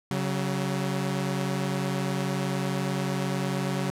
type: tone pair together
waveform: sawtooth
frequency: 138.59 / 187.73 Hz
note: C#3 / F#3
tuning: 0 / +25 cents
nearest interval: perfect fourth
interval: 525 cents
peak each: -25 / -25 dBFS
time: 0.11-3.9 s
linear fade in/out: 0 ms
effects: low-pass 12000 Hz 12 dB/octave